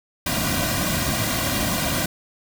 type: noise with comb filter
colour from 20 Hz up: pink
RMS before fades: -23 dBFS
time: 0.26-2.06 s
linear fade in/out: 5 ms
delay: 2.3 ms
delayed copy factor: -0.9
effects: none